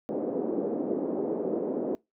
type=band-pass noise; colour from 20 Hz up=white; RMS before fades=-30 dBFS; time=0.09-1.95 s; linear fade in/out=0 ms; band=240 to 470 Hz; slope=24 dB/octave; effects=noise-tail reverb RT60 0.2 s tail -23 dB re dry